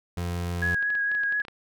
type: tone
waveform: 30% pulse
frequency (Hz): 87.31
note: F2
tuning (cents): 0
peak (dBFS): -25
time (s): 0.17-0.75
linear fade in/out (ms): 5
type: tone with vibrato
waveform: sine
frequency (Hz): 1661.2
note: G#6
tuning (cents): 0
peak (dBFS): -23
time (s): 0.62-1.42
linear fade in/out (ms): 5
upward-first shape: triangle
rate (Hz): 4.3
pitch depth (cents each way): 25
type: clicks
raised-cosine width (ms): 0.3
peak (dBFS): -26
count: 10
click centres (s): 0.826 / 0.903 / 0.952 / 1.116 / 1.15 / 1.235 / 1.324 / 1.401 / 1.451 / 1.483
effects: none